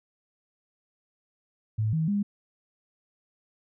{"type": "tone with pitch steps", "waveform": "sine", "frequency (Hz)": [108.7, 159.6, 203.3], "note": ["A2", "D#3", "G#3"], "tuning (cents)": [-21, 44, -37], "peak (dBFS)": -23, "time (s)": [1.78, 2.23], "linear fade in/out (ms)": 10, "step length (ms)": 150, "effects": []}